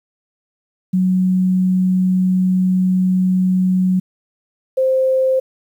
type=tone pair in turn; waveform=sine; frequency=185 / 523.3 Hz; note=F#3 / C5; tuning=0 / 0 cents; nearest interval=octave + tritone; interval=1800 cents; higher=second; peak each=-12 dBFS; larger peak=neither; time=0.93-4 / 4.77-5.4 s; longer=first; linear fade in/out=10 ms; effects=8-bit